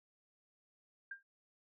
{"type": "tone with exponential decay", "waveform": "sine", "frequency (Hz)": 1597, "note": "G6", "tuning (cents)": 32, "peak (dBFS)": -39, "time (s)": [1.11, 1.23], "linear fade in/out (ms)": 5, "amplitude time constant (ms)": 26, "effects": []}